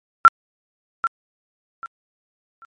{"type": "tone with echo", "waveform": "sine", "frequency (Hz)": 1357, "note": "E6", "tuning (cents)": 50, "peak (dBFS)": -4, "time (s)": [0.25, 0.28], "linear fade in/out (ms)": 0, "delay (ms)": 790, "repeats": 3, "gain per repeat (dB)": -12, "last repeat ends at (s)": 2.65, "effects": ["MP3 48 kbps"]}